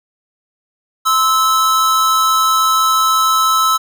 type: tone pair together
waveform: square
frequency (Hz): 1037.4 / 1307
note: C6 / E6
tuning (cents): -15 / -15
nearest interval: major third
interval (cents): 400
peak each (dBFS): -20 / -12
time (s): 1.05-3.78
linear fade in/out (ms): 20
effects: none